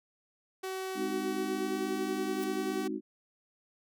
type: tone with pitch glide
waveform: sawtooth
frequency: 378.1 to 380.5 Hz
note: F#4 to F#4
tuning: +38 to +48 cents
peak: -31 dBFS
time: 0.63-2.88 s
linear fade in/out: 10 ms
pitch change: +10 cents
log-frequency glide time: 1.38-1.8 s
type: chord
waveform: sine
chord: Ab dominant seventh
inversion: none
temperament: equal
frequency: 207.7 / 261.6 / 311.1 / 370 Hz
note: Ab3 / C4 / Eb4 / Gb4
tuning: 0 / 0 / 0 / 0 cents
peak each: -39 / -39 / -36 / -38 dBFS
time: 0.94-3.01 s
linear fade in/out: 50 ms
type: noise with exponential growth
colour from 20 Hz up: blue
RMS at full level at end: -41 dBFS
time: 2.32-2.44 s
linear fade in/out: 1 ms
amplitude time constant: 25 ms
effects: none